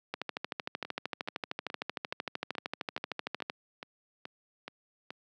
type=two click trains; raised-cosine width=0.3 ms; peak=-17 / -24 dBFS; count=45 / 11; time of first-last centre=0.14-3.499 / 0.85-5.105 s; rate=13.1 / 2.35 Hz; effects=high-pass 200 Hz 12 dB/octave